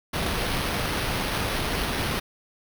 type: noise with sample-and-hold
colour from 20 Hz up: pink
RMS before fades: -27 dBFS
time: 0.13-2.2 s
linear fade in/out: 10 ms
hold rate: 7350 Hz
effects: none